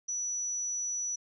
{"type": "tone", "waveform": "sine", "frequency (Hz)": 5910, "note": "F#8", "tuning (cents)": -3, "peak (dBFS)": -31, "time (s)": [0.08, 1.16], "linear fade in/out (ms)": 10, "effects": []}